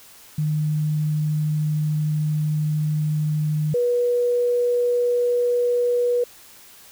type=tone pair in turn; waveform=sine; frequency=152.2 / 485.6 Hz; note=D#3 / B4; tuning=-38 / -29 cents; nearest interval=octave + minor sixth; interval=2009 cents; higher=second; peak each=-19 / -17 dBFS; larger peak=second; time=0.38-3.74 / 3.74-6.24 s; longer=first; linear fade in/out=5 ms; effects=white hiss -47 dBFS RMS until 6.91 s